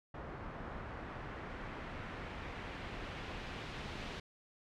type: noise with low-pass filter sweep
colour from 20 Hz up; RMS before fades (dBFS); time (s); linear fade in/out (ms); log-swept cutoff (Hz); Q
pink; -45; 0.14-4.2; 5; 1300 to 3600; 1.1
effects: none